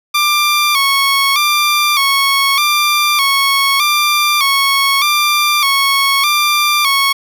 15% pulse tone with vibrato, 1144 Hz, D6, 46 cents flat, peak -4 dBFS, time 0.14-7.13 s, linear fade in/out 10 ms, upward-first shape square, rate 0.82 Hz, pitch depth 64 cents each way, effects none

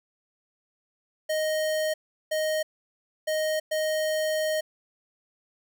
square tone bursts at uneven times, 622.3 Hz, D#5, in tune, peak -25 dBFS, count 4, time 1.29-1.94 / 2.31-2.63 / 3.27-3.6 / 3.71-4.61 s, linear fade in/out 10 ms, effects none

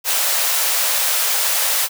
white high-pass noise, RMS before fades -18 dBFS, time 0.04-1.89 s, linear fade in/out 50 ms, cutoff 490 Hz, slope 48 dB/octave, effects none

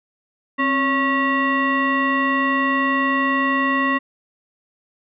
sine tone with frequency modulation, 1097 Hz, C#6, 18 cents flat, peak -16 dBFS, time 0.58-3.99 s, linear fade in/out 20 ms, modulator 830 Hz, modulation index 1.4, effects none

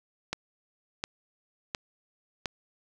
click train, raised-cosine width 0.2 ms, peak -13 dBFS, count 4, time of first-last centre 0.33-2.458 s, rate 1.41 Hz, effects none

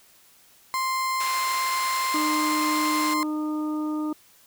35% pulse tone, 1046.5 Hz, C6, in tune, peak -22 dBFS, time 0.74-3.23 s, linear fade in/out 0 ms
pink band-pass noise, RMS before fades -34 dBFS, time 1.2-3.14 s, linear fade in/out 5 ms, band 1000 to 15000 Hz, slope 12 dB/octave
harmonic tone, 305.3 Hz, D#4, 33 cents flat, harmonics 1 / 2 / 3 / 4, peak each -25 / -41 / -40 / -38 dBFS, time 2.14-4.13 s, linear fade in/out 5 ms
effects white hiss -56 dBFS RMS until 4.46 s

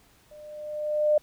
sine tone with level ramp, 602 Hz, D5, 43 cents sharp, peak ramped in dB -45 to -16 dBFS, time 0.31-1.18 s, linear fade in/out 5 ms, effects pink hiss -60 dBFS RMS until 1.22 s

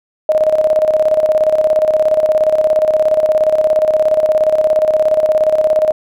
sine tone with tremolo, 621 Hz, D#5, 3 cents flat, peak -7 dBFS, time 0.29-5.92 s, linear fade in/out 2 ms, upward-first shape square, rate 17 Hz, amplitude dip 60%, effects none

